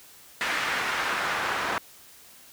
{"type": "noise with band-pass filter sweep", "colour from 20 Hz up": "pink", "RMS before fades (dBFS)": -28, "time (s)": [0.41, 1.78], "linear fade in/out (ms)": 0, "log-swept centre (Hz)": [1900, 1200], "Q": 1.3, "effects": ["white hiss -51 dBFS RMS until 2.52 s"]}